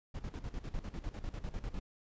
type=noise with tremolo; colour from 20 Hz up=brown; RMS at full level=-39 dBFS; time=0.14-1.8 s; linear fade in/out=10 ms; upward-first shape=square; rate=10 Hz; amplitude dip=75%; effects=resampled to 16000 Hz